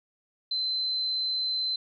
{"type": "tone", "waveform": "sine", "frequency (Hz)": 4069, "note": "C8", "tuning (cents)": -49, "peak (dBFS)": -26, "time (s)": [0.51, 1.76], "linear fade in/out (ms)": 5, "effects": []}